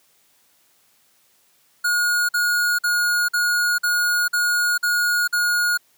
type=tone bursts; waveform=square; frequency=1440 Hz; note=F#6; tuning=47 cents flat; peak=-18 dBFS; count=8; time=1.84-5.776 s; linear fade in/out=10 ms; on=450 ms; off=48 ms; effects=white hiss -60 dBFS RMS until 5.97 s + high-pass 100 Hz 12 dB/octave